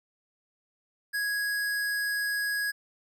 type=tone; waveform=square; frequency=1661.2 Hz; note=G#6; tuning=in tune; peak=-28 dBFS; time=1.13-2.72 s; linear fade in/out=20 ms; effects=none